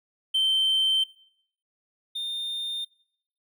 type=tone pair in turn; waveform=triangle; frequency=3108 / 3630 Hz; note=G7 / A#7; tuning=-16 / -47 cents; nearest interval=minor third; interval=269 cents; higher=second; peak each=-18 / -27 dBFS; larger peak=first; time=0.34-1.04 / 2.15-2.85 s; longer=neither; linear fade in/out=10 ms; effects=noise-tail reverb RT60 0.7 s tail -23 dB re dry + tanh soft clip ceiling -15 dBFS